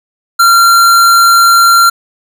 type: tone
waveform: square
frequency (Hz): 1375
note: F6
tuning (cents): -27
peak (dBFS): -4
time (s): 0.39-1.9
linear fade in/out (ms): 10
effects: none